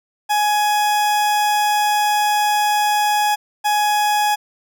40% pulse tone pair in turn, 837 / 837 Hz, G#5 / G#5, +13 / +13 cents, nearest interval unison, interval 0 cents, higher neither, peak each -14 dBFS, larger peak neither, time 0.29-3.36 / 3.64-4.36 s, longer first, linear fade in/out 20 ms, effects none

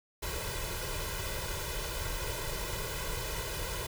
pink noise with comb filter, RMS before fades -36 dBFS, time 0.22-3.87 s, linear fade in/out 10 ms, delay 2 ms, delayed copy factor +0.9, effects none

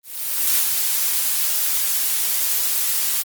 blue noise with ADSR envelope, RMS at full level -17 dBFS, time 0.03-3.23 s, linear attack 530 ms, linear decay 100 ms, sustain -3 dB, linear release 20 ms, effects Opus 24 kbps

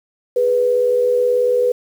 sine tone pair together, 414.3 / 492.7 Hz, G#4 / B4, -4 / -4 cents, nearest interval minor third, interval 300 cents, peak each -22 / -13 dBFS, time 0.36-1.72 s, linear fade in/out 5 ms, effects 7-bit

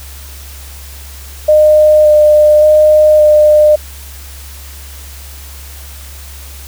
sine tone with pitch steps, 610 / 603 / 611 / 604 Hz, D#5 / D5 / D#5 / D5, -34 / +46 / -32 / +48 cents, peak -3 dBFS, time 1.48-3.76 s, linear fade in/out 10 ms, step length 570 ms, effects added 69 Hz sine -29 dBFS peak until 6.67 s + white hiss -34 dBFS RMS until 6.67 s

